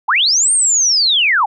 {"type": "linear two-way sweep", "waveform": "sine", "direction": "up then down", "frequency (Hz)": [740, 8870, 740], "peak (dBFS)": -10, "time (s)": [0.08, 1.46], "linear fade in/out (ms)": 10, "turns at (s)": 0.52, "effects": []}